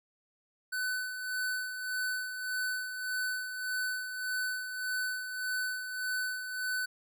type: tone with tremolo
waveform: square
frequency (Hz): 1505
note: F#6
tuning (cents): +29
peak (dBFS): -31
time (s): 0.72-6.86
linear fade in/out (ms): 10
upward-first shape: sine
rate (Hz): 1.7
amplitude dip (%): 55
effects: none